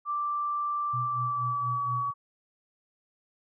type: tone with pitch glide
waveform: sine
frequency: 1174.7 to 1133.4 Hz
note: D6 to C#6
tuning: 0 to +38 cents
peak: -27 dBFS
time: 0.05-2.14 s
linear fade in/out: 50 ms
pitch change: -62 cents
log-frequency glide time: 0.99-1.97 s
type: tone with tremolo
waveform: sine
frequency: 123.47 Hz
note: B2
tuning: in tune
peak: -31 dBFS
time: 0.93-2.11 s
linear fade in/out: 10 ms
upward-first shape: sine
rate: 4.2 Hz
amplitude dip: 85%
effects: none